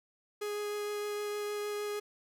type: tone with vibrato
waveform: 45% pulse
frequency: 415.3 Hz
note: G#4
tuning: in tune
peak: -34 dBFS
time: 0.41-2 s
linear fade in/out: 10 ms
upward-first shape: triangle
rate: 6.5 Hz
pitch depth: 9 cents each way
effects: none